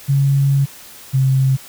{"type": "tone pair in turn", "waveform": "sine", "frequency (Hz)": [138.59, 133.06], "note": ["C#3", "C3"], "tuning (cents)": [0, 29], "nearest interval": "minor second", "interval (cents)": 71, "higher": "first", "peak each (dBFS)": -11, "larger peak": "neither", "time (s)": [[0.08, 0.66], [1.13, 1.57]], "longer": "first", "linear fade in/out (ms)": 20, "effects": ["white hiss -39 dBFS RMS until 1.68 s"]}